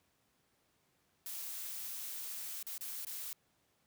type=noise with dropouts; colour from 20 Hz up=blue; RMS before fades=-43 dBFS; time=1.26-3.33 s; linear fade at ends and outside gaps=1 ms; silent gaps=2.628-2.667 / 2.78-2.809 / 3.049-3.068 s; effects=pink hiss -75 dBFS RMS until 3.86 s + high-pass 80 Hz 12 dB/octave